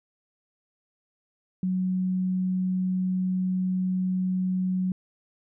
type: tone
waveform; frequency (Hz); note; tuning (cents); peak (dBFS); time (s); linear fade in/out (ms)
sine; 185; F#3; 0; -23; 1.63-4.92; 2
effects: none